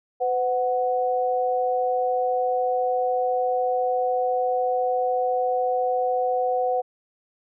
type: tone pair together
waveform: sine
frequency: 506 / 740 Hz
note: B4 / F#5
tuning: +42 / 0 cents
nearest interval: perfect fifth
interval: 658 cents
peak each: -23 dBFS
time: 0.2-6.82 s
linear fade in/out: 20 ms
effects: none